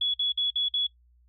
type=tone bursts; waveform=sine; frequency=3384 Hz; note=G#7; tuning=32 cents sharp; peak=-23 dBFS; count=5; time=0.01-0.868 s; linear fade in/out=5 ms; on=130 ms; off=52 ms; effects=noise-tail reverb RT60 0.1 s tail -19 dB re dry + added 60 Hz sine -58 dBFS peak until 1.28 s